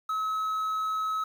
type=tone; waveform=triangle; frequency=1286 Hz; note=E6; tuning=43 cents flat; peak=-25 dBFS; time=0.09-1.24 s; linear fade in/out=5 ms; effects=9-bit